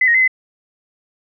sine tone with pitch steps, 2019 / 1874 / 2052 / 2034 Hz, B6 / A#6 / C7 / C7, +38 / +9 / -34 / -50 cents, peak -10 dBFS, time 0.01-0.278 s, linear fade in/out 5 ms, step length 67 ms, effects none

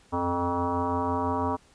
sine tone with frequency modulation, 612 Hz, D#5, 29 cents flat, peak -24 dBFS, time 0.12-1.57 s, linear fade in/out 20 ms, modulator 174 Hz, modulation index 3, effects pink hiss -59 dBFS RMS until 1.74 s + resampled to 22050 Hz

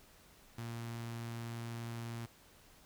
sawtooth tone with notch filter, 116.54 Hz, A#2, in tune, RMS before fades -43 dBFS, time 0.58-2.26 s, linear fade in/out 5 ms, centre 510 Hz, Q 1.9, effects pink hiss -62 dBFS RMS until 2.85 s

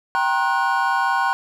triangle tone cluster, 782 / 944 / 1069 / 1470 Hz, G5 / A#5 / C6 / F#6, -4 / +22 / +37 / -12 cents, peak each -21 dBFS, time 0.15-1.33 s, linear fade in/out 0 ms, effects none

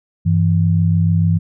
sine tone pair together, 98 / 164.9 Hz, G2 / E3, 0 / +1 cents, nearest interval major sixth, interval 901 cents, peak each -14 dBFS, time 0.25-1.39 s, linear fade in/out 20 ms, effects none

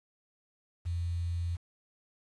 sine tone with quantisation, 85.9 Hz, F2, 28 cents flat, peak -30 dBFS, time 0.85-1.57 s, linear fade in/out 20 ms, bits 9, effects resampled to 24000 Hz

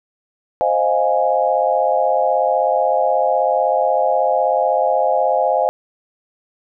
sine chord, F minor seventh, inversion second, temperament equal, 523.3 / 622.3 / 698.5 / 830.6 Hz, C5 / Eb5 / F5 / Ab5, 0 / 0 / 0 / 0 cents, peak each -19 dBFS, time 0.61-5.69 s, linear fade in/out 0 ms, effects none

